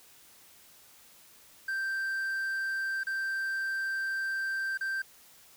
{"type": "tone with dropouts", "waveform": "triangle", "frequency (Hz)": 1568, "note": "G6", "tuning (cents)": 0, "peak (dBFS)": -28, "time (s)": [1.68, 5.02], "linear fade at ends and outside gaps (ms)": 5, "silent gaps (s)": [[3.035, 3.068], [4.775, 4.809]], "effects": ["white hiss -57 dBFS RMS until 5.56 s"]}